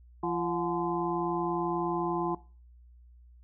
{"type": "harmonic tone with a mistuned harmonic", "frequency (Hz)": 171.6, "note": "F3", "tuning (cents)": -30, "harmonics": [1, 2, 4, 5, 6], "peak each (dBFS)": [-37, -31, -37, -36, -35], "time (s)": [0.23, 2.35], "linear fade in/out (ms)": 5, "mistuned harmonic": 4, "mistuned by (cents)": 82, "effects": ["noise-tail reverb RT60 0.4 s tail -20 dB re dry", "added 60 Hz sine -52 dBFS peak until 3.43 s"]}